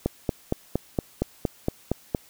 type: click train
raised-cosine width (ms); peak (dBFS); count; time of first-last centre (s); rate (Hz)
2; -9; 10; 0.06-2.148; 4.31
effects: white hiss -54 dBFS RMS until 2.29 s